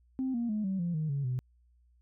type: tone with pitch steps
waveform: sine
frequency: 261.6 / 235.8 / 212.5 / 191.5 / 172.59 / 155.55 / 140.19 / 126.34 Hz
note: C4 / A#3 / G#3 / G3 / F3 / D#3 / C#3 / B2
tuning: 0 / +20 / +40 / -40 / -20 / 0 / +20 / +40 cents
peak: -28 dBFS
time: 0.19-1.39 s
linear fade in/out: 0 ms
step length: 150 ms
effects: tanh soft clip ceiling -25 dBFS + added 60 Hz sine -62 dBFS peak until 2.01 s